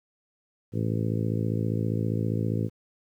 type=harmonic tone; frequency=55 Hz; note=A1; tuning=in tune; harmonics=2 / 3 / 4 / 5 / 6 / 7 / 8 / 9; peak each=-27 / -31 / -33 / -35 / -37 / -38 / -39 / -40 dBFS; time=0.72-2.7 s; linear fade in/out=50 ms; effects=10-bit